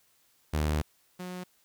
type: tone pair in turn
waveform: sawtooth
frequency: 76 / 181.24 Hz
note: D#2 / F#3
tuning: -40 / -36 cents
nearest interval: octave + minor third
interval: 1504 cents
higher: second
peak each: -22 / -33 dBFS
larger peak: first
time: 0.53-0.82 / 1.19-1.44 s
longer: first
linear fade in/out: 10 ms
effects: white hiss -67 dBFS RMS until 1.64 s